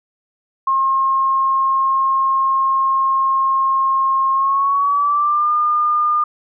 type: tone with pitch glide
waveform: sine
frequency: 1072 to 1210.2 Hz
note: C6 to D#6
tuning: +42 to -48 cents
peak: -13 dBFS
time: 0.67-6.24 s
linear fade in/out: 5 ms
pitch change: +210 cents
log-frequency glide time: 4.33-5.52 s
effects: none